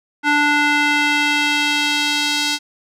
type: tone with band-pass filter sweep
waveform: square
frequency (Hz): 293.7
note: D4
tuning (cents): 0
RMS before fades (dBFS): -17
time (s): 0.23-2.59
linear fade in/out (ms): 50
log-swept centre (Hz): 1600 to 4400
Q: 1.4
effects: none